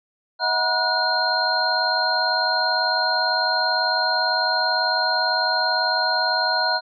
sine tone cluster, 639 / 737 / 965 / 1458 / 4184 Hz, D#5 / F#5 / B5 / F#6 / C8, +46 / -7 / -40 / -26 / -1 cents, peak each -27 / -26 / -25 / -24 / -23 dBFS, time 0.39-6.81 s, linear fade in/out 50 ms, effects none

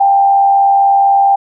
sine tone with frequency modulation, 792 Hz, G5, 18 cents sharp, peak -6 dBFS, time 0-1.36 s, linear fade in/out 10 ms, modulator 84.2 Hz, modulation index 0.36, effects none

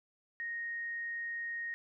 sine tone, 1864.7 Hz, A#6, in tune, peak -36 dBFS, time 0.4-1.74 s, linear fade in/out 0 ms, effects none

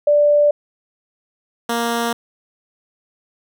sine / 10% pulse tone pair in turn, 587.3 / 233.9 Hz, D5 / A#3, 0 / +6 cents, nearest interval octave + major third, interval 1594 cents, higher first, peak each -10 dBFS, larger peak neither, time 0.07-0.51 / 1.69-2.13 s, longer neither, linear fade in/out 5 ms, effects none

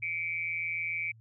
sine tone with amplitude modulation, 2300 Hz, D7, 37 cents flat, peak -27 dBFS, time 0.02-1.12 s, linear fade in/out 10 ms, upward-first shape sine, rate 167 Hz, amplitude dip 80%, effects added 112 Hz sine -53 dBFS peak until 1.2 s

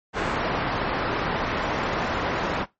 white low-pass noise, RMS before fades -26 dBFS, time 0.13-2.66 s, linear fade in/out 50 ms, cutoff 1300 Hz, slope 12 dB/octave, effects noise-tail reverb RT60 0.2 s tail -20 dB re dry + MP3 32 kbps

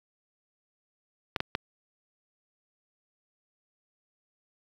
clicks, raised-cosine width 0.3 ms, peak -11 dBFS, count 3, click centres 1.362 / 1.404 / 1.551 s, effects high-pass 60 Hz 12 dB/octave + 8-bit

